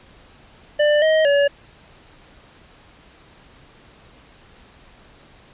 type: tone with pitch steps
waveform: square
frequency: 594 / 630 / 568 Hz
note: D5 / D#5 / C#5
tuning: +20 / +21 / +42 cents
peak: -14 dBFS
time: 0.79-1.48 s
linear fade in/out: 10 ms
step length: 230 ms
effects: pink hiss -49 dBFS RMS until 5.53 s + resampled to 8000 Hz